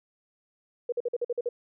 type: tone bursts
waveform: sine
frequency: 481.3 Hz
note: B4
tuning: 45 cents flat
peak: -25 dBFS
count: 8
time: 0.89-1.49 s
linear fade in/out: 5 ms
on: 33 ms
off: 48 ms
effects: none

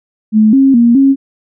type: tone with pitch steps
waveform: sine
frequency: 216 / 269.8 / 235.7 / 272.4 Hz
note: A3 / C#4 / A#3 / C#4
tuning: -32 / -47 / +19 / -30 cents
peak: -4 dBFS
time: 0.32-1.16 s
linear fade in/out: 50 ms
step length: 210 ms
effects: none

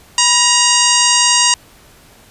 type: harmonic tone with a mistuned harmonic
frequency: 945 Hz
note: A#5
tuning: 23 cents sharp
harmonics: 1 / 2 / 3 / 4 / 5 / 6 / 7 / 8 / 9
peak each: -17 / -21 / -16 / -22 / -17 / -19 / -16 / -19 / -20 dBFS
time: 0.18-1.54 s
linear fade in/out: 2 ms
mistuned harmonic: 1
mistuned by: +68 cents
effects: pink hiss -45 dBFS RMS until 2.3 s + resampled to 32000 Hz

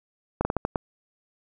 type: slowing click train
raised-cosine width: 1 ms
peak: -10 dBFS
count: 6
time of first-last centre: 0.41-0.758 s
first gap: 40 ms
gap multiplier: 1.28
effects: none

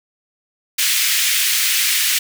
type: high-pass noise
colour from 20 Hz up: pink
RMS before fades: -17 dBFS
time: 0.78-2.19 s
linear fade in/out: 10 ms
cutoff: 2000 Hz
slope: 24 dB/octave
effects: none

